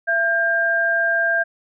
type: tone pair together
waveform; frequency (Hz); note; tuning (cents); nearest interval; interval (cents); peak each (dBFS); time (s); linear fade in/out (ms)
sine; 672 / 1598.3; E5 / G6; +33 / +33; octave + minor third; 1500; -22 / -17; 0.07-1.44; 20
effects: none